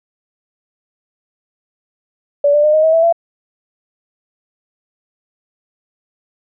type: tone with pitch steps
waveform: sine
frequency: 575 / 590.5 / 606.4 / 622.7 / 639.5 / 656.7 / 674.4 Hz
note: D5 / D5 / D#5 / D#5 / D#5 / E5 / E5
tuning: -37 / +9 / -45 / +1 / +47 / -7 / +39 cents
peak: -8 dBFS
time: 2.44-3.126 s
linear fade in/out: 5 ms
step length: 98 ms
effects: none